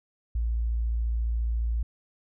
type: tone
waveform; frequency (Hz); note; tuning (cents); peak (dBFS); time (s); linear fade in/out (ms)
sine; 57.2; A#1; -32; -24; 0.35-1.83; 5
effects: none